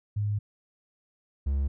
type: tone pair in turn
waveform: sine / triangle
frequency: 103.83 / 69.3 Hz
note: G#2 / C#2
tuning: 0 / 0 cents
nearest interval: perfect fifth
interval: 700 cents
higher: first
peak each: -25 / -22 dBFS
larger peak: second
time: 0.16-0.39 / 1.46-1.68 s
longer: first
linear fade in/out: 10 ms
effects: none